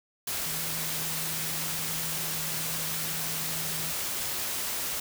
sine tone in noise, 160.1 Hz, D#3, 50 cents sharp, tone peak -41 dBFS, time 0.46-3.91 s, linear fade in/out 5 ms, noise white, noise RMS -32 dBFS, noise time 0.27-5 s, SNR -12 dB, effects none

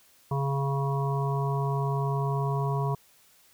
harmonic tone, 138.4 Hz, C#3, 2 cents flat, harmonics 1 / 3 / 5 / 7 / 8, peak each -26 / -34 / -37 / -34 / -38 dBFS, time 0.31-2.95 s, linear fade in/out 5 ms, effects white hiss -60 dBFS RMS until 3.53 s

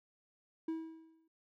triangle tone with exponential decay, 323.3 Hz, E4, 34 cents flat, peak -31 dBFS, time 0.68-1.28 s, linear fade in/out 5 ms, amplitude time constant 130 ms, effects none

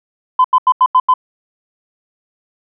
sine tone bursts, 1017 Hz, C6, 50 cents flat, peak -5 dBFS, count 6, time 0.39-1.139 s, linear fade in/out 5 ms, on 54 ms, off 85 ms, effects tanh soft clip ceiling -2 dBFS

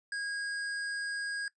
sine tone with hard clipping, 1636 Hz, G#6, 26 cents flat, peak -35 dBFS, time 0.12-1.48 s, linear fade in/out 2 ms, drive 17 dB, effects noise-tail reverb RT60 0.1 s tail -18 dB re dry + resampled to 22050 Hz

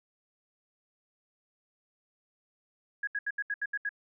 sine tone bursts, 1661.2 Hz, G#6, in tune, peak -29 dBFS, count 8, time 3.03-3.892 s, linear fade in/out 5 ms, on 43 ms, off 74 ms, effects none

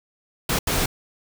pink noise bursts at uneven times, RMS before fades -22 dBFS, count 2, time 0.49-0.59 / 0.67-0.86 s, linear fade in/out 5 ms, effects none

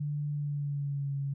sine tone with pitch glide, 146.83 to 139.23 Hz, D3 to C#3, 0 to +8 cents, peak -30 dBFS, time 0-1.34 s, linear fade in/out 10 ms, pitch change -92 cents, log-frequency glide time 0.31-1.15 s, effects none

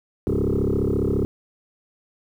sine tone with frequency modulation, 242.9 Hz, B3, 29 cents flat, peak -17 dBFS, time 0.27-1.25 s, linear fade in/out 0 ms, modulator 34.6 Hz, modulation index 5.7, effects tanh soft clip ceiling -16 dBFS + 9-bit

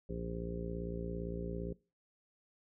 harmonic tone with a mistuned harmonic, 57.6 Hz, A#1, 20 cents flat, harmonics 1 / 2 / 3 / 4 / 5 / 6 / 7 / 8 / 9, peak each -43 / -49 / -42 / -51 / -48 / -54 / -44 / -54 / -48 dBFS, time 0.09-1.73 s, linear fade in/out 5 ms, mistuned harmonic 1, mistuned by +97 cents, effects noise-tail reverb RT60 0.3 s tail -21 dB re dry

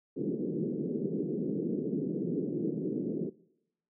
white band-pass noise, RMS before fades -33 dBFS, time 0.16-3.3 s, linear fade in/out 10 ms, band 150 to 420 Hz, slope 48 dB/octave, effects noise-tail reverb RT60 0.8 s tail -21 dB re dry

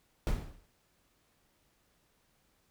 brown noise with exponential decay, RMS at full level -26 dBFS, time 0.27-0.66 s, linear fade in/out 0 ms, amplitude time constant 84 ms, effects pink hiss -72 dBFS RMS until 2.7 s

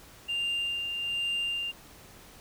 sine tone with tremolo, 2794 Hz, F7, in tune, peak -25 dBFS, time 0.28-1.72 s, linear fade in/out 20 ms, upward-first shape sine, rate 1.2 Hz, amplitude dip 45%, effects tanh soft clip ceiling -26 dBFS + pink hiss -52 dBFS RMS until 2.4 s

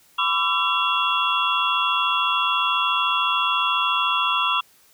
sine tone cluster, 1002 / 1156 / 1343 / 2747 / 3358 Hz, B5 / D6 / E6 / F7 / G#7, +25 / -28 / +32 / -29 / +18 cents, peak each -25 dBFS, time 0.18-4.61 s, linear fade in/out 10 ms, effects white hiss -56 dBFS RMS until 4.93 s

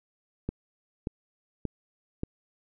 click train, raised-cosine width 3 ms, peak -17 dBFS, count 4, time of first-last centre 0.49-2.234 s, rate 1.72 Hz, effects none

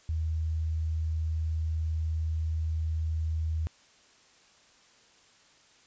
sine tone, 79.7 Hz, D#2, 42 cents sharp, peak -27 dBFS, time 0.09-3.67 s, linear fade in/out 0 ms, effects white hiss -60 dBFS RMS until 5.86 s + resampled to 16000 Hz

